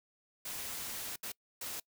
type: noise bursts at uneven times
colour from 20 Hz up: white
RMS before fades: -41 dBFS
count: 3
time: 0.45-1.16 / 1.23-1.32 / 1.61-1.8 s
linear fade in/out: 5 ms
effects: noise-tail reverb RT60 0.1 s tail -24 dB re dry